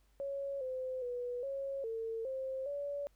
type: tone with pitch steps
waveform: sine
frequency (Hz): 555 / 515 / 489.3 / 548 / 451.4 / 528 / 571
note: C#5 / C5 / B4 / C#5 / A4 / C5 / D5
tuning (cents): +2 / -28 / -16 / -20 / +44 / +16 / -49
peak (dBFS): -36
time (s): 0.2-3.07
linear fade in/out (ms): 0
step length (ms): 410
effects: added 50 Hz sine -67 dBFS peak until 3.15 s + pink hiss -75 dBFS RMS until 3.15 s